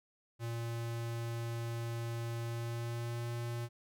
square tone with pitch glide, 116.54 to 118.37 Hz, A#2 to A#2, 0 to +27 cents, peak -37 dBFS, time 0.39-3.69 s, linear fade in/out 50 ms, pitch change +27 cents, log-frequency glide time 2.43-3.29 s, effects none

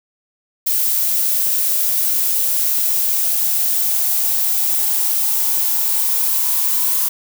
violet noise with high-pass filter sweep, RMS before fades -17 dBFS, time 0.66-7.09 s, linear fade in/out 10 ms, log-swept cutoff 520 to 1000 Hz, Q 9.5, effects none

